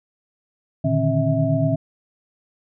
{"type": "tone cluster", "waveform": "sine", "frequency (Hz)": [116, 146.3, 155, 269.8, 648], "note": ["A#2", "D3", "D#3", "C#4", "E5"], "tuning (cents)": [-8, -6, -6, -47, -30], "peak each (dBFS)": -23, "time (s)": [0.84, 1.76], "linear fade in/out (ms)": 10, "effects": []}